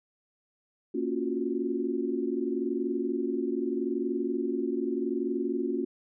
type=chord; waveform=sine; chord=Gb major seventh; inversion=first; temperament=equal; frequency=233.1 / 277.2 / 349.2 / 370 Hz; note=Bb3 / Db4 / F4 / Gb4; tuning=0 / 0 / 0 / 0 cents; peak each=-34 / -32 / -32 / -33 dBFS; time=0.94-5.85 s; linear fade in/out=10 ms; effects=none